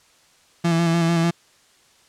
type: tone with vibrato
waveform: 35% pulse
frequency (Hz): 167.7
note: E3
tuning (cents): +30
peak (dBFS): -15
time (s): 0.64-1.31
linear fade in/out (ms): 10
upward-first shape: square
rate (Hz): 6.7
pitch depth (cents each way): 23
effects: white hiss -56 dBFS RMS until 2.08 s + low-pass 8000 Hz 12 dB/octave